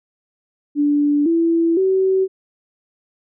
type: tone with pitch steps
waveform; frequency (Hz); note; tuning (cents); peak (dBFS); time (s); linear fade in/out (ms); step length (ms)
sine; 291.4 / 332.8 / 380.1; D4 / E4 / F#4; -13 / +17 / +47; -13; 0.75-2.28; 50; 510
effects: none